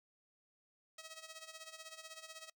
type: tone with tremolo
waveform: 5% pulse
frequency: 640 Hz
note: D#5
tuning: 49 cents sharp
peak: -36 dBFS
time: 0.98-2.5 s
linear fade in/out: 5 ms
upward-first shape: sine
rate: 16 Hz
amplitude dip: 75%
effects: noise-tail reverb RT60 0.1 s tail -25 dB re dry